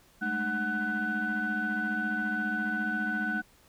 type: tone cluster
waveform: sine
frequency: 203.9 / 218.5 / 305.2 / 740 / 1496 Hz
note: G#3 / A3 / D#4 / F#5 / F#6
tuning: -32 / -12 / -33 / 0 / +19 cents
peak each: -37 / -33 / -37 / -38 / -29 dBFS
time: 0.21-3.42 s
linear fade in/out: 20 ms
effects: tanh soft clip ceiling -22 dBFS + pink hiss -61 dBFS RMS until 3.68 s